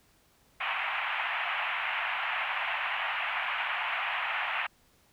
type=band-pass noise; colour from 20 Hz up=white; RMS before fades=-32 dBFS; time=0.6-4.67 s; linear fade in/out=10 ms; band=700 to 2800 Hz; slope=48 dB/octave; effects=pink hiss -65 dBFS RMS until 5.12 s